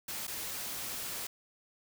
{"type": "noise with dropouts", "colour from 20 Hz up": "white", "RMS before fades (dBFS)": -39, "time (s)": [0.08, 1.27], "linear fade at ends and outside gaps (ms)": 5, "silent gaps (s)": [0.27, 0.277], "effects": []}